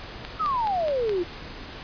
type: click train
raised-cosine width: 0.2 ms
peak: -16 dBFS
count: 5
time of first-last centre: 0.25-1.094 s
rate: 4.74 Hz
type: exponential sweep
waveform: sine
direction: down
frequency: 1333 to 335.1 Hz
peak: -22 dBFS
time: 0.39-1.24 s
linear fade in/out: 20 ms
effects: pink hiss -39 dBFS RMS until 1.83 s + resampled to 11025 Hz